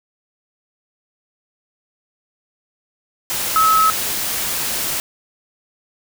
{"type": "tone in noise", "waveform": "sine", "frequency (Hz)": 1291, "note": "E6", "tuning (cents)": -37, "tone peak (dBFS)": -11, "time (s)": [3.56, 3.9], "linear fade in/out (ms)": 0, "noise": "white", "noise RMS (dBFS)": -22, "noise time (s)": [3.3, 5], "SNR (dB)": 8, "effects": []}